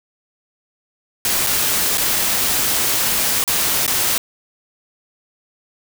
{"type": "noise with dropouts", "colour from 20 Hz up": "white", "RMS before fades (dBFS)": -18, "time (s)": [1.25, 4.18], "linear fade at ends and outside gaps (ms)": 1, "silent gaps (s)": [[1.466, 1.47], [1.974, 1.98], [3.44, 3.477], [3.865, 3.878]], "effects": []}